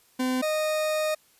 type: tone pair in turn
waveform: 40% pulse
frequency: 255.8 / 618.3 Hz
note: C4 / D#5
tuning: -39 / -11 cents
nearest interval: octave + minor third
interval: 1528 cents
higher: second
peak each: -23 dBFS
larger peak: neither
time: 0.19-0.42 / 0.42-1.15 s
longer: second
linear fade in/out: 10 ms
effects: white hiss -61 dBFS RMS until 1.39 s + resampled to 32000 Hz